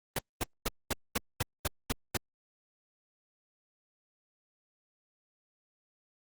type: noise bursts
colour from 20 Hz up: pink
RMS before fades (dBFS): -30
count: 9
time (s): 0.16-2.172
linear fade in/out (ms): 5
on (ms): 28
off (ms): 220
effects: Opus 32 kbps